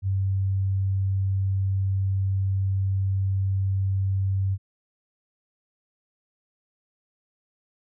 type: tone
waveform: sine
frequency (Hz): 96.6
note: G2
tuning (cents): -25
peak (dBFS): -21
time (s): 0.02-4.58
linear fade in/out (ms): 50
effects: none